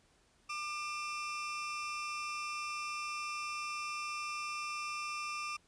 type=tone pair together; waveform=30% pulse; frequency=1195 / 2683 Hz; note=D6 / E7; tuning=+30 / +30 cents; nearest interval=octave + major second; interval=1400 cents; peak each=-36 / -40 dBFS; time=0.49-5.57 s; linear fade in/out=10 ms; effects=pink hiss -69 dBFS RMS until 5.67 s + resampled to 22050 Hz